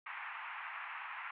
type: band-pass noise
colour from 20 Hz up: pink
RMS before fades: -45 dBFS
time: 0.06-1.31 s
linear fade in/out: 5 ms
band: 870 to 2600 Hz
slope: 48 dB/octave
effects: none